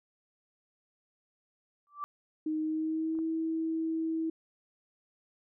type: tone with exponential growth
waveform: sine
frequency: 1167 Hz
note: D6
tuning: 11 cents flat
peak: -30 dBFS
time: 1.87-2.04 s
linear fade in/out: 0 ms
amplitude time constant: 35 ms
type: tone with pitch glide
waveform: sine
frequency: 311.1 to 323.2 Hz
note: D#4 to E4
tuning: 0 to -34 cents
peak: -29 dBFS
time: 2.46-4.3 s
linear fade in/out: 5 ms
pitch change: +66 cents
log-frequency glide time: 2.59-3.23 s
type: clicks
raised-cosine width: 1 ms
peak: -46 / -37 dBFS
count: 2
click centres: 3.152 / 3.189 s
effects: none